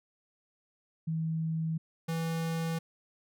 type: tone pair in turn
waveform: sine / square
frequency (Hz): 161.1 / 164.2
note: E3 / E3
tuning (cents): -39 / -6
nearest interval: unison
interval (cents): 33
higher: second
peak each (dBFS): -29 / -31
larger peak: first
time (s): 1.07-1.78 / 2.08-2.79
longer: neither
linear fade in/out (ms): 10
effects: none